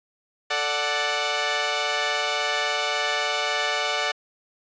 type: chord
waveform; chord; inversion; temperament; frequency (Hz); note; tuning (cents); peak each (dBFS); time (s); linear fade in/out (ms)
10% pulse; D major; second; equal; 440 / 587.3 / 740; A4 / D5 / F#5; 0 / 0 / 0; -22 / -18 / -18; 0.5-4.12; 10
effects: resampled to 16000 Hz